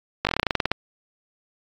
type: slowing click train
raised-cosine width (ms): 0.3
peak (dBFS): -4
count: 14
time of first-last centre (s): 0.25-0.716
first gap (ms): 19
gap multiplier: 1.1
effects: AAC 48 kbps